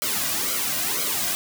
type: noise with flanger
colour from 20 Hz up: white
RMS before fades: -25 dBFS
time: 0.02-1.35 s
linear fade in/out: 0 ms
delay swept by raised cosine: 1.1 to 2.3 ms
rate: 2 Hz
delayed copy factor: -0.8
effects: none